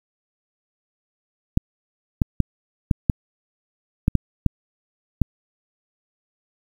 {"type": "clicks", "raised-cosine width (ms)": 5, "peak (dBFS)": -3, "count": 9, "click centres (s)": [1.574, 2.218, 2.403, 2.912, 3.098, 4.081, 4.153, 4.463, 5.217], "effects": ["7-bit"]}